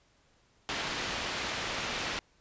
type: low-pass noise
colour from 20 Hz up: white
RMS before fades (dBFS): -35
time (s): 0.69-2.19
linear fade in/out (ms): 0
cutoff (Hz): 3500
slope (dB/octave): 12
effects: pink hiss -67 dBFS RMS until 2.4 s + resampled to 16000 Hz